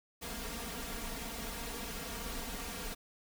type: noise with comb filter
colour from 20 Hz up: pink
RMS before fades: -41 dBFS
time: 0.21-2.95 s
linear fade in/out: 20 ms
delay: 4.3 ms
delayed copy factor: +1
effects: none